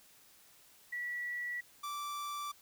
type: tone pair in turn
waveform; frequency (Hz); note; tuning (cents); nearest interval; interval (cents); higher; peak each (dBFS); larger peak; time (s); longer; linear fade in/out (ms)
sine / 45% pulse; 1944 / 1167.7; B6 / D6; -28 / -10; major sixth; 882; first; -36 / -38; first; 0.92-1.61 / 1.83-2.52; neither; 10
effects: white hiss -62 dBFS RMS until 2.61 s